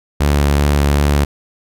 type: tone with vibrato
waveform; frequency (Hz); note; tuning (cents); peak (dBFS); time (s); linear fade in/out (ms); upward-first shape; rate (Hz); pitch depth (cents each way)
sawtooth; 72; D2; -34; -7; 0.2-1.25; 10; sine; 2.6; 14
effects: none